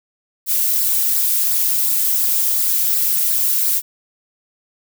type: noise with flanger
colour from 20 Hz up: violet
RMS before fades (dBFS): -17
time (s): 0.46-3.82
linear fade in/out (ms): 50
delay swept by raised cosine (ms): 0.31 to 4.91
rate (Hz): 2.8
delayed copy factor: -0.75
effects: none